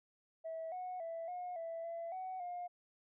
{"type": "tone with pitch steps", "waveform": "sine", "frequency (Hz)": [650, 732, 662, 719, 662, 672, 748, 710], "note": ["E5", "F#5", "E5", "F#5", "E5", "E5", "F#5", "F5"], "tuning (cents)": [-24, -19, 7, -50, 7, 33, 19, 28], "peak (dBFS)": -39, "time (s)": [0.44, 2.68], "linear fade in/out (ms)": 20, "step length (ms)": 280, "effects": ["tanh soft clip ceiling -37 dBFS"]}